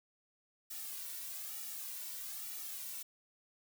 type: noise with flanger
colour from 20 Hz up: blue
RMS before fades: -44 dBFS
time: 0.7-3.03 s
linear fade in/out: 10 ms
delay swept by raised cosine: 1.9 to 2.43 ms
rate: 1.1 Hz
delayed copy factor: -0.9
effects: none